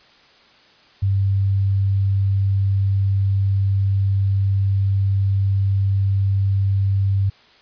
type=tone; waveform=sine; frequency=98 Hz; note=G2; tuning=in tune; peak=-15 dBFS; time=1.02-7.3 s; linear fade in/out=10 ms; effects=white hiss -51 dBFS RMS until 7.61 s + resampled to 11025 Hz

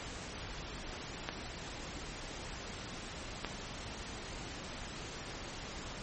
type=clicks; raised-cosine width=0.3 ms; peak=-19 dBFS; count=2; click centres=1.289 / 3.447 s; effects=pink hiss -44 dBFS RMS until 6.02 s + MP3 32 kbps

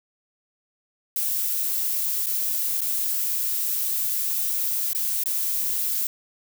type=noise with dropouts; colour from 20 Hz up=violet; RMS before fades=-25 dBFS; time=1.16-6.07 s; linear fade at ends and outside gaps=2 ms; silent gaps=2.261-2.267 / 2.808-2.815 / 4.932-4.948 / 5.237-5.258 s; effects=none

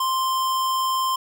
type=tone; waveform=square; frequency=1046.5 Hz; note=C6; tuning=in tune; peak=-21 dBFS; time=0-1.16 s; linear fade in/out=5 ms; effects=none

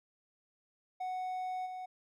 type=tone with level steps; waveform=triangle; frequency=740 Hz; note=F#5; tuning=in tune; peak=-33 / -38 dBFS; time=1-1.86 s; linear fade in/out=10 ms; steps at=1.65 s; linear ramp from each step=20 ms; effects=none

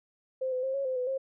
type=tone with pitch steps; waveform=sine; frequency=521 / 508 / 530 / 551 / 517 / 501 / 534 Hz; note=C5 / B4 / C5 / C#5 / C5 / B4 / C5; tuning=-7 / +49 / +22 / -11 / -21 / +25 / +35 cents; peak=-28 dBFS; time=0.41-1.18 s; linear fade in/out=10 ms; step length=110 ms; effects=none

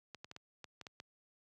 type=clicks; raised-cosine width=0.2 ms; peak=-30 dBFS; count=8; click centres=0.147 / 0.245 / 0.314 / 0.364 / 0.643 / 0.813 / 0.868 / 1.001 s; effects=high-pass 80 Hz 12 dB/octave

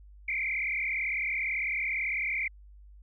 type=tone with frequency modulation; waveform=sine; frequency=2217 Hz; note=C#7; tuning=in tune; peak=-28 dBFS; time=0.28-2.48 s; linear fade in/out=5 ms; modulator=38 Hz; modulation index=4.3; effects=added 50 Hz sine -49 dBFS peak until 3.02 s

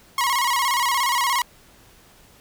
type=tone with vibrato; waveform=sawtooth; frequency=1023 Hz; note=C6; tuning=39 cents flat; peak=-15 dBFS; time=0.18-1.42 s; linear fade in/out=2 ms; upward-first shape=square; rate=17 Hz; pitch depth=97 cents each way; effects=pink hiss -52 dBFS RMS until 2.4 s

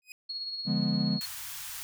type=tone with exponential growth; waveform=sawtooth; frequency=2504 Hz; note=D#7; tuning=10 cents sharp; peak=-35 dBFS; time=0.02-0.12 s; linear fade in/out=1 ms; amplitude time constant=20 ms
type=tone with tremolo; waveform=sine; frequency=4317 Hz; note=C#8; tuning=47 cents flat; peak=-32 dBFS; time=0.29-1.26 s; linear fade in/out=10 ms; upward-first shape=sine; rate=17 Hz; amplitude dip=40%
type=chord; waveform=triangle; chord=D diminished seventh; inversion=none; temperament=equal; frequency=146.83 / 174.61 / 207.7 / 246.9 Hz; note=D3 / F3 / Ab3 / Cb4; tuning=0 / 0 / 0 / 0 cents; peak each=-31 / -29 / -27 / -31 dBFS; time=0.65-1.2 s; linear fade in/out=50 ms
type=band-stop noise; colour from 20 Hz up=white; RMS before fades=-40 dBFS; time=1.21-1.83 s; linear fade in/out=0 ms; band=120 to 900 Hz; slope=24 dB/octave
effects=none

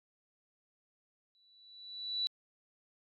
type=tone with exponential growth; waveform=sine; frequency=3951 Hz; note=B7; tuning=in tune; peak=-29 dBFS; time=1.35-2.27 s; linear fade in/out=0 ms; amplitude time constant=200 ms; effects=AAC 48 kbps

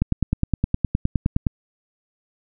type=click train; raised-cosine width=5 ms; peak=-6 dBFS; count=15; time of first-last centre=0.02-1.468 s; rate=9.67 Hz; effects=none

